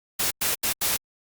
white noise bursts at uneven times, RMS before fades -24 dBFS, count 4, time 0.19-0.31 / 0.41-0.55 / 0.63-0.73 / 0.81-0.97 s, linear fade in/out 10 ms, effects Opus 48 kbps

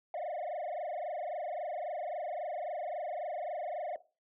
sine tone with frequency modulation, 660 Hz, E5, 2 cents sharp, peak -32 dBFS, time 0.14-3.96 s, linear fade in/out 2 ms, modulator 23.7 Hz, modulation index 3.2, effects noise-tail reverb RT60 0.3 s tail -17 dB re dry + tanh soft clip ceiling -34 dBFS

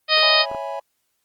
harmonic tone, 622.3 Hz, D#5, in tune, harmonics 1 / 2 / 3 / 4 / 5 / 6 / 7 / 8, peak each -22 / -22 / -22 / -22 / -22 / -22 / -22 / -22 dBFS, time 0.08-0.46 s, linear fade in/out 50 ms
15% pulse tone with exponential decay, 450.3 Hz, A4, 40 cents sharp, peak -26 dBFS, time 0.17-0.37 s, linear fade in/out 1 ms, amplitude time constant 43 ms
triangle chord, C# minor seventh, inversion none, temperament equal, 554.4 / 659.3 / 830.6 / 987.8 Hz, C#5 / E5 / G#5 / B5, 0 / 0 / 0 / 0 cents, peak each -29 / -30 / -29 / -32 dBFS, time 0.22-0.8 s, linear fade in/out 10 ms
clicks, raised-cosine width 1 ms, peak -20 dBFS, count 2, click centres 0.515 / 0.548 s
effects white hiss -71 dBFS RMS until 1.24 s + Opus 32 kbps

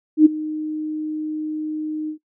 sine tone with ADSR envelope, 308.4 Hz, D#4, 15 cents flat, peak -4 dBFS, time 0.17-2.18 s, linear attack 85 ms, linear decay 15 ms, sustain -19 dB, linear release 93 ms, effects noise-tail reverb RT60 0.1 s tail -20 dB re dry

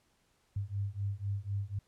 sine beating tone pair, 98 / 102 Hz, G2 / G#2, 0 / -31 cents, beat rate 4 Hz, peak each -36 / -36 dBFS, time 0.56-1.79 s, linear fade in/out 5 ms, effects pink hiss -72 dBFS RMS until 1.87 s + low-pass 11000 Hz 12 dB/octave

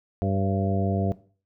harmonic tone with a mistuned harmonic, 97.3 Hz, G2, 12 cents flat, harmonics 1 / 2 / 3 / 4 / 5 / 6 / 7, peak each -25 / -28 / -33 / -33 / -35 / -36 / -32 dBFS, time 0.22-1.12 s, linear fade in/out 0 ms, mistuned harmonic 6, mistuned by -32 cents, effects noise-tail reverb RT60 0.4 s tail -17 dB re dry

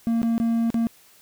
triangle tone with dropouts, 230.1 Hz, A#3, 22 cents flat, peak -17 dBFS, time 0.07-0.87 s, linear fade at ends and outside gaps 0 ms, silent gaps 0.218-0.23 / 0.38-0.4 / 0.703-0.743 s, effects white hiss -54 dBFS RMS until 1.21 s

